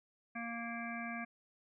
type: harmonic tone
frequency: 233.1 Hz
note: A#3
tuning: in tune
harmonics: 1 / 3 / 5 / 7 / 9 / 10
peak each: -43 / -46 / -49 / -46 / -50 / -47 dBFS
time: 0.35-1.25 s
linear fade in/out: 10 ms
effects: none